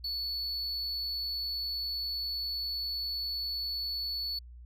triangle tone, 4435 Hz, C#8, in tune, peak -31 dBFS, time 0.04-4.39 s, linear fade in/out 5 ms, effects added 60 Hz sine -46 dBFS peak until 4.65 s

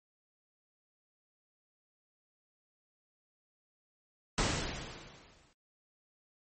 pink noise with exponential decay, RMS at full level -28 dBFS, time 4.38-5.53 s, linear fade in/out 2 ms, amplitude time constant 250 ms, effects MP3 32 kbps

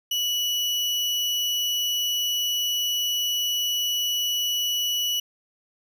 35% pulse tone, 2945 Hz, F#7, 9 cents flat, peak -21 dBFS, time 0.11-5.2 s, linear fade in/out 5 ms, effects none

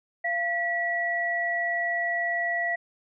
sine tone pair together, 688 / 1941.7 Hz, F5 / B6, -26 / -30 cents, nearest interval octave + tritone, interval 1796 cents, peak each -29 / -26 dBFS, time 0.24-2.76 s, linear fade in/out 10 ms, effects none

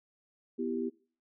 sine chord, E minor, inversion second, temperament equal, 246.9 / 329.6 / 392 Hz, B3 / E4 / G4, 0 / 0 / 0 cents, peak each -34 / -37 / -35 dBFS, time 0.58-0.9 s, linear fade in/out 20 ms, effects noise-tail reverb RT60 0.4 s tail -21 dB re dry

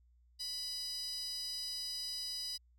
15% pulse tone with high-pass filter, 987.8 Hz, B5, in tune, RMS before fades -41 dBFS, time 0.39-2.58 s, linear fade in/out 20 ms, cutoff 5100 Hz, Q 8.2, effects added 60 Hz sine -64 dBFS peak until 2.78 s

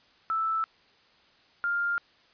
sine tone pair in turn, 1318.5 / 1400.3 Hz, E6 / F6, 0 / +4 cents, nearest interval minor second, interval 104 cents, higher second, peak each -25 dBFS, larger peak neither, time 0.3-0.64 / 1.64-1.98 s, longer neither, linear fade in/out 0 ms, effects white hiss -61 dBFS RMS until 2.33 s + resampled to 11025 Hz

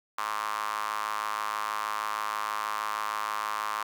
sawtooth tone with high-pass filter, 106.3 Hz, G#2, 41 cents sharp, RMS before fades -32 dBFS, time 0.18-3.83 s, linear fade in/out 5 ms, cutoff 1100 Hz, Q 5.5, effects none

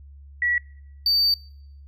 sine / triangle tone pair in turn, 1936 / 4605 Hz, B6 / D8, -35 / -35 cents, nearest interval octave + minor third, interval 1500 cents, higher second, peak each -19 / -16 dBFS, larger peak second, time 0.42-0.58 / 1.06-1.34 s, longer second, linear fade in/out 2 ms, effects noise-tail reverb RT60 0.8 s tail -25 dB re dry + added 70 Hz sine -42 dBFS peak until 1.87 s

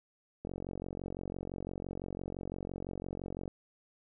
click train, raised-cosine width 2 ms, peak -26 dBFS, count 140, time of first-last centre 0.45-3.478 s, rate 45.9 Hz, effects none

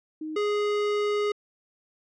sine / square tone pair in turn, 311.1 / 415.3 Hz, D#4 / G#4, 0 / 0 cents, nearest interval perfect fourth, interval 500 cents, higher second, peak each -31 / -24 dBFS, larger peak second, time 0.21-0.36 / 0.36-1.32 s, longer second, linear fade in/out 5 ms, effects low-pass 4000 Hz 12 dB/octave

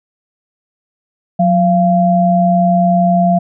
sine tone pair together, 181.28 / 688 Hz, F#3 / F5, -35 / -26 cents, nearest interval octave + major seventh, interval 2309 cents, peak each -11 dBFS, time 1.39-3.39 s, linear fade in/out 10 ms, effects none

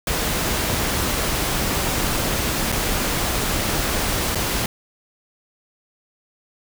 pink noise with dropouts, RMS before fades -22 dBFS, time 0.07-4.66 s, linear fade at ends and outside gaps 2 ms, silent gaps 2.719-2.724 / 4.349-4.355 s, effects none

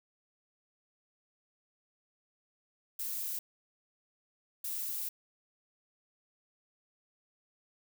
violet noise bursts at uneven times, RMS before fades -37 dBFS, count 2, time 2.99-3.39 / 4.64-5.09 s, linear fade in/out 5 ms, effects none

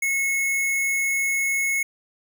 sine tone with sample-and-hold, 2183 Hz, C#7, 27 cents flat, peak -20 dBFS, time 0.02-1.83 s, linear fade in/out 5 ms, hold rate 8820 Hz, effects none

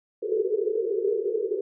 white band-pass noise, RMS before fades -26 dBFS, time 0.22-1.61 s, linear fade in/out 5 ms, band 380 to 460 Hz, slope 96 dB/octave, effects none

